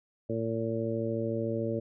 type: harmonic tone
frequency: 113.5 Hz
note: A#2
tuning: 46 cents flat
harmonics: 1 / 2 / 3 / 4 / 5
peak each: -35 / -35 / -35 / -35 / -35 dBFS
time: 0.29-1.8 s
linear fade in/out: 10 ms
effects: none